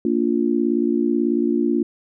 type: chord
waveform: sine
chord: Bb major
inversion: none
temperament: just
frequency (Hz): 233.1 / 291.4 / 349.6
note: Bb3 / D4 / F4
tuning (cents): 0 / -13 / +2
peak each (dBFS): -21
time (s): 0.05-1.83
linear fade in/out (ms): 2
effects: none